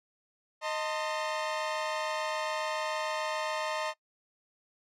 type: chord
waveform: sawtooth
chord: A diminished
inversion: second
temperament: equal with one note detuned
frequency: 622.3 / 900 / 1046.5 Hz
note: Eb5 / A5 / C6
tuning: 0 / +39 / 0 cents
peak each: -30 / -32 / -34 dBFS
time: 0.61-3.94 s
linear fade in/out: 50 ms
effects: noise-tail reverb RT60 0.1 s tail -21 dB re dry + low-pass 6000 Hz 12 dB/octave